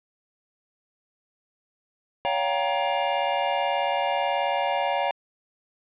square chord, G half-diminished seventh, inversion second, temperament just, 564.5 / 705.6 / 784 / 940.8 Hz, Db5 / F5 / G5 / Bb5, +31 / +18 / 0 / +16 cents, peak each -29 dBFS, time 2.25-5.11 s, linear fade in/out 0 ms, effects resampled to 8000 Hz + 9-bit

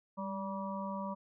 harmonic tone with a mistuned harmonic, 193.1 Hz, G3, 26 cents flat, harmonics 1 / 3 / 5 / 6, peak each -39 / -43 / -41 / -46 dBFS, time 0.17-1.15 s, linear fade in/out 20 ms, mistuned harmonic 1, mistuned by +45 cents, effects none

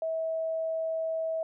sine tone, 647 Hz, E5, 32 cents flat, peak -28 dBFS, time 0.02-1.43 s, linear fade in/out 2 ms, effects none

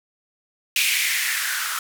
violet noise with band-pass filter sweep, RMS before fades -23 dBFS, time 0.76-1.79 s, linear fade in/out 2 ms, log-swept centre 2600 to 1300 Hz, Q 4.5, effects none

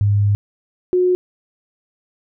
sine tone pair in turn, 102.1 / 363.1 Hz, G#2 / F#4, -29 / -33 cents, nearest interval octave + minor seventh, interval 2196 cents, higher second, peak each -12 dBFS, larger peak neither, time 0.01-0.35 / 0.93-1.15 s, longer first, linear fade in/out 0 ms, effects none

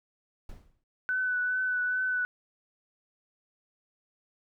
brown noise with exponential decay, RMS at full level -40 dBFS, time 0.49-0.84 s, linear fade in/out 2 ms, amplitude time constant 75 ms
sine tone with vibrato, 1498 Hz, F#6, 21 cents sharp, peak -26 dBFS, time 1.09-2.25 s, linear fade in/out 0 ms, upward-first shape triangle, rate 2.4 Hz, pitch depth 24 cents each way
effects none

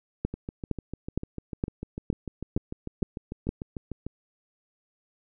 two click trains, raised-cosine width 3 ms, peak -21 / -13 dBFS, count 26 / 8, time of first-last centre 0.34-4.066 / 0.25-3.491 s, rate 6.71 / 2.16 Hz, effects none

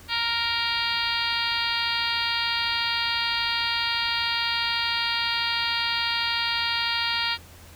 harmonic tone, 466.2 Hz, A#4, in tune, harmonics 2 / 3 / 4 / 5 / 6 / 7 / 8 / 9 / 10, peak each -32 / -32 / -32 / -32 / -32 / -32 / -32 / -32 / -32 dBFS, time 0.08-7.38 s, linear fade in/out 50 ms, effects added 84 Hz sine -50 dBFS peak until 7.75 s + pink hiss -49 dBFS RMS until 7.75 s

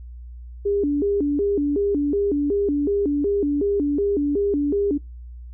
sine tone with vibrato, 341.4 Hz, F4, 39 cents flat, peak -18 dBFS, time 0.65-4.98 s, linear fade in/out 10 ms, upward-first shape square, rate 2.7 Hz, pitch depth 290 cents each way, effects noise-tail reverb RT60 0.2 s tail -25 dB re dry + added 60 Hz sine -35 dBFS peak until 5.53 s

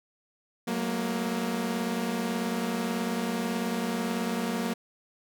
sawtooth tone cluster, 185.5 / 216.3 / 234.6 Hz, F#3 / A3 / A#3, +5 / -29 / +11 cents, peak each -29 / -33 / -26 dBFS, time 0.67-4.74 s, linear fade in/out 10 ms, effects none

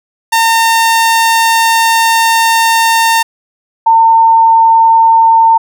sawtooth / sine tone pair in turn, 910 / 905.3 Hz, A#5 / A5, -42 / +49 cents, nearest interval unison, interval 9 cents, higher first, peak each -3 dBFS, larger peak neither, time 0.32-3.23 / 3.86-5.58 s, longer first, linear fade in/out 10 ms, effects none

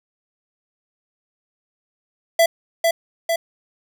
square tone with echo, 667 Hz, E5, 20 cents sharp, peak -12 dBFS, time 2.39-2.46 s, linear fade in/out 5 ms, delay 450 ms, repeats 2, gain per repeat -3 dB, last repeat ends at 3.36 s, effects none

